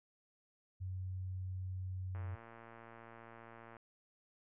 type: tone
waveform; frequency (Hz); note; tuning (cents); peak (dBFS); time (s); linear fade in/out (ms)
sine; 92.9; F#2; +7; -39; 0.8-2.36; 20
type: click train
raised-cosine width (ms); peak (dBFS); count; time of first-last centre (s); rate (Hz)
0.5; -38; 187; 2.15-3.767; 115
effects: low-pass 2000 Hz 12 dB/octave